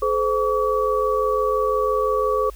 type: tone cluster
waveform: sine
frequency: 429.1 / 515 / 1139 Hz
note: A4 / C5 / C#6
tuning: -43 / -28 / +47 cents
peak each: -22 dBFS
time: 0.02-2.5 s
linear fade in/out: 5 ms
effects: added 50 Hz sine -37 dBFS peak until 2.55 s + white hiss -51 dBFS RMS until 2.55 s